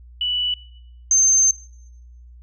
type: tone pair in turn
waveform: sine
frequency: 2960 / 6290 Hz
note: F#7 / G8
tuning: 0 / +5 cents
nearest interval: octave + minor second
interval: 1305 cents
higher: second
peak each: -19 / -12 dBFS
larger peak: second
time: 0.21-0.54 / 1.11-1.51 s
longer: second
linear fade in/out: 2 ms
effects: noise-tail reverb RT60 0.9 s tail -22 dB re dry + added 60 Hz sine -41 dBFS peak until 2.42 s